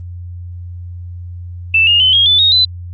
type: tone with pitch steps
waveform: sine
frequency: 2651 / 2841 / 3045 / 3264 / 3498 / 3749 / 4018 Hz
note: E7 / F7 / F#7 / G#7 / A7 / A#7 / B7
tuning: +9 / +29 / +49 / -31 / -11 / +9 / +29 cents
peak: -7 dBFS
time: 1.74-2.65 s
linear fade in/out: 5 ms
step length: 130 ms
effects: added 88 Hz sine -25 dBFS peak until 2.93 s + Opus 24 kbps